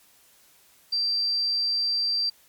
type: tone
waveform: sine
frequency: 4699 Hz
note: D8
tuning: in tune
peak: -22 dBFS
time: 0.92-2.3 s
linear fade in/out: 10 ms
effects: white hiss -58 dBFS RMS until 2.48 s + MP3 96 kbps